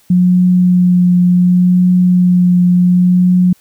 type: tone with vibrato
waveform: sine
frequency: 179.6 Hz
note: F3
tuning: 49 cents sharp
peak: -6 dBFS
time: 0.1-3.53 s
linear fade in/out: 5 ms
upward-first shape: triangle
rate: 0.69 Hz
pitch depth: 15 cents each way
effects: white hiss -51 dBFS RMS until 3.6 s